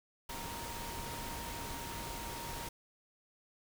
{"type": "tone in noise", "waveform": "sine", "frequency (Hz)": 932.3, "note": "A#5", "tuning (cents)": 0, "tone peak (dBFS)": -46, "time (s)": [0.29, 2.69], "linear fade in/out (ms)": 5, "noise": "pink", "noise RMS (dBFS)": -43, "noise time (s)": [0.29, 2.69], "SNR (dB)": -6, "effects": []}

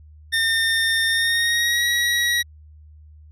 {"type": "tone with pitch glide", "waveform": "25% pulse", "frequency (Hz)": [1815, 1913], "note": ["A#6", "A#6"], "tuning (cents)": [-47, 44], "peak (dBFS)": -14, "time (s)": [0.32, 2.43], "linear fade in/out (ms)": 20, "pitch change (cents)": 91, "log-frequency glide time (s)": [1.08, 1.85], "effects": ["added 76 Hz sine -43 dBFS peak until 3.31 s", "low-pass 12000 Hz 12 dB/octave"]}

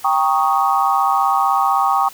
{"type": "chord", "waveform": "sine", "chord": "Eb dominant seventh", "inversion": "first", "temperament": "equal with one note detuned", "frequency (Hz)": [789, 932.3, 1108.7, 1244.5], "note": ["G5", "Bb5", "Db6", "Eb6"], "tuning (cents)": [11, 0, 0, 0], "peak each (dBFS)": [-17, -21, -18, -20], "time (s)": [0.04, 2.09], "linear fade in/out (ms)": 10, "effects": ["white hiss -40 dBFS RMS until 2.13 s"]}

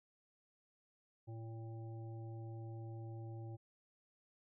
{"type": "harmonic tone", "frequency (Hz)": 113.1, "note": "A2", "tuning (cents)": 48, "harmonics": [1, 3, 5, 7], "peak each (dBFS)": [-45, -54, -61, -60], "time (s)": [1.27, 3.57], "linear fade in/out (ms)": 20, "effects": []}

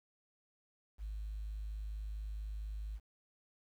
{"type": "tone", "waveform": "sine", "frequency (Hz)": 52.2, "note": "G#1", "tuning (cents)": 10, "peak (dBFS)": -38, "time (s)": [0.98, 3], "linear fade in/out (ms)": 50, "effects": ["tanh soft clip ceiling -35 dBFS", "11-bit"]}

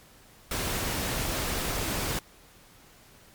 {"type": "noise", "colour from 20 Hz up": "pink", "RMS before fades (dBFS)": -30, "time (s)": [0.51, 2.19], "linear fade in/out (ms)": 2, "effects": ["pink hiss -55 dBFS RMS until 3.34 s", "MP3 96 kbps"]}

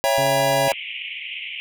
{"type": "chord", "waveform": "square", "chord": "C# diminished seventh", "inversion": "none", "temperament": "just", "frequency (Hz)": [554.4, 665.2, 798.3, 957.9], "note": ["C#5", "E5", "G5", "Bb5"], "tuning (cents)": [0, 16, 31, 47], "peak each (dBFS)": [-21, -23, -25, -26], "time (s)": [0.04, 0.72], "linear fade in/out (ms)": 0}
{"type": "harmonic tone", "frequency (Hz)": 138.59, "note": "C#3", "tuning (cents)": 0, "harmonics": [1, 2, 3, 4, 5, 6], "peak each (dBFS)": [-28, -32, -34, -40, -42, -43], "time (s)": [0.18, 0.68], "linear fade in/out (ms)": 0}
{"type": "clicks", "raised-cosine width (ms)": 0.5, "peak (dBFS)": -26, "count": 4, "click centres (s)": [0.264, 0.398, 0.531, 0.731]}
{"type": "band-pass noise", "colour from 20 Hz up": "white", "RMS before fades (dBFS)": -32, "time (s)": [0.68, 1.6], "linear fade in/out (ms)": 0, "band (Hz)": [2100, 3100], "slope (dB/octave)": 96}
{"effects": []}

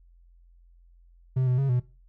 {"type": "tone with pitch steps", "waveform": "triangle", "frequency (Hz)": [129.5, 125.8, 136.9, 123.8], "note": ["C3", "B2", "C#3", "B2"], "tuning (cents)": [-17, 32, -21, 5], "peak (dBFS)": -19, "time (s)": [1.36, 1.8], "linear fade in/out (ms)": 10, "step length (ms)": 110, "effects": ["noise-tail reverb RT60 0.3 s tail -18 dB re dry", "added 43 Hz sine -53 dBFS peak until 2.08 s"]}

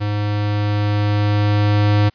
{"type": "tone with level ramp", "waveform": "square", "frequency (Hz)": 103.83, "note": "G#2", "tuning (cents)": 0, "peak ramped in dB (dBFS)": [-19, -12], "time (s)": [0, 2.1], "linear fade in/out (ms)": 20, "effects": ["white hiss -57 dBFS RMS until 2.14 s", "resampled to 11025 Hz"]}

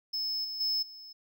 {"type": "tone with level steps", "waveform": "triangle", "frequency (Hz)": 5220, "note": "E8", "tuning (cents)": -18, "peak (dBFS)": [-29, -34, -26, -44], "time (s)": [0.13, 1.13], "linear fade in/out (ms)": 10, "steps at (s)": [0.44, 0.6, 0.82], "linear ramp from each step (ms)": 10, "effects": []}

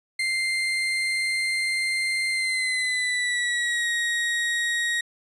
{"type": "tone with pitch glide", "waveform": "35% pulse", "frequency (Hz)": [2093, 1886.3], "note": ["C7", "A#6"], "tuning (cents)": [0, 20], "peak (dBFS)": -21, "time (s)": [0.19, 5.01], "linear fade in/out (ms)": 5, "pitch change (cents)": -180, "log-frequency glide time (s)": [2.3, 3.89], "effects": ["resampled to 24000 Hz"]}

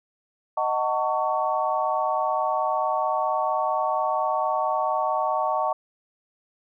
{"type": "chord", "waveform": "sine", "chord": "D# half-diminished seventh", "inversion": "none", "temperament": "just", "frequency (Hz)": [622.3, 746.7, 896, 1120.1], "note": ["D#5", "F#5", "A5", "C#6"], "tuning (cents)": [0, 16, 31, 18], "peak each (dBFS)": -27, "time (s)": [0.57, 5.73], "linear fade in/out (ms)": 5, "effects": []}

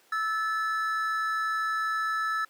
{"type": "tone pair together", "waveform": "triangle", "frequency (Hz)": [1313.7, 1736], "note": ["E6", "A6"], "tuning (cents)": [-6, -24], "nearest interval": "perfect fourth", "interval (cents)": 482, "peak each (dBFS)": [-26, -29], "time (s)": [0.12, 2.45], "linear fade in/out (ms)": 5, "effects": ["pink hiss -61 dBFS RMS until 2.49 s", "high-pass 400 Hz 12 dB/octave"]}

